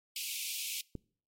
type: high-pass noise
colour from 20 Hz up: pink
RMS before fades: -38 dBFS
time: 0.16-0.81 s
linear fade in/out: 2 ms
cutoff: 2300 Hz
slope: 96 dB/octave
type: click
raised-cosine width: 3 ms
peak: -26 dBFS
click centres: 0.953 s
effects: noise-tail reverb RT60 0.5 s tail -25 dB re dry + MP3 64 kbps